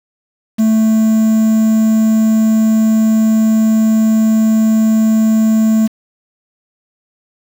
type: tone with quantisation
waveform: triangle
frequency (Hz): 220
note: A3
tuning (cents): 0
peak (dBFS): -6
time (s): 0.58-5.88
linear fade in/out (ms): 20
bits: 5
effects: none